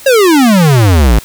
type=exponential sweep; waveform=square; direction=down; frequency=559 to 51 Hz; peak=-5 dBFS; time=0.06-1.19 s; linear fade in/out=5 ms; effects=white hiss -33 dBFS RMS until 1.24 s